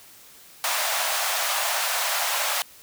pink high-pass noise, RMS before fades -25 dBFS, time 0.64-2.62 s, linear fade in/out 0 ms, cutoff 610 Hz, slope 48 dB/octave, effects white hiss -49 dBFS RMS until 2.82 s

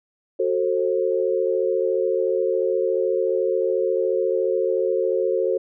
sine chord, F# diminished, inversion none, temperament just, 370 / 444 / 532.8 Hz, F#4 / A4 / C5, 0 / +16 / +31 cents, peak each -23 dBFS, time 0.39-5.58 s, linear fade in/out 10 ms, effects none

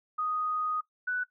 sine tone pair in turn, 1244.5 / 1487.3 Hz, D#6 / F#6, 0 / +9 cents, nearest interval minor third, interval 309 cents, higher second, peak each -28 / -27 dBFS, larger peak second, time 0.18-0.81 / 1.07-1.24 s, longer first, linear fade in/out 10 ms, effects noise-tail reverb RT60 0.1 s tail -17 dB re dry

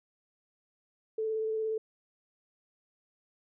sine tone with vibrato, 439.1 Hz, A4, 4 cents flat, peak -29 dBFS, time 1.18-1.78 s, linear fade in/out 5 ms, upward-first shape square, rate 17 Hz, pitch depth 11 cents each way, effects none

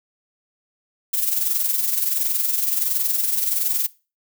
violet noise with amplitude modulation, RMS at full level -19 dBFS, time 1.13-3.87 s, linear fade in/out 10 ms, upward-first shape sine, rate 21.4 Hz, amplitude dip 55%, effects noise-tail reverb RT60 0.3 s tail -20 dB re dry

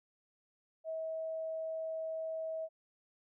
sine tone, 643 Hz, E5, 43 cents flat, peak -36 dBFS, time 0.84-2.69 s, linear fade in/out 50 ms, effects none

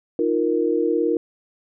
sine chord, Eb suspended second, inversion none, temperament just, 311.1 / 350 / 466.7 Hz, Eb4 / F4 / Bb4, 0 / +4 / +2 cents, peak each -23 / -22 / -21 dBFS, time 0.19-1.17 s, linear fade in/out 2 ms, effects none

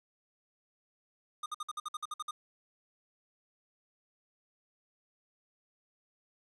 square tone bursts, 1223 Hz, D#6, 30 cents flat, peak -36 dBFS, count 11, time 1.43-2.31 s, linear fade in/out 5 ms, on 30 ms, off 55 ms, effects resampled to 24000 Hz + 11-bit

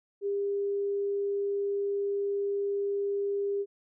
sine tone, 401.4 Hz, G4, 41 cents sharp, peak -27 dBFS, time 0.21-3.66 s, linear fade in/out 50 ms, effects none

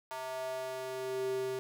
square tone with high-pass filter sweep, 130 Hz, C3, 11 cents flat, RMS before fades -37 dBFS, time 0.11-1.59 s, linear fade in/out 0 ms, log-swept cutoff 810 to 320 Hz, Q 4.1, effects none

